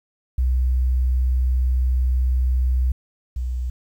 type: tone pair in turn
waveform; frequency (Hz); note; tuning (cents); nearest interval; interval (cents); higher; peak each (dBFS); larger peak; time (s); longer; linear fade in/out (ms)
sine; 63 / 62.13; B1 / B1; +35 / +11; unison; 24; first; -16 / -22; first; 0.38-2.92 / 3.36-3.7; first; 5
effects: 9-bit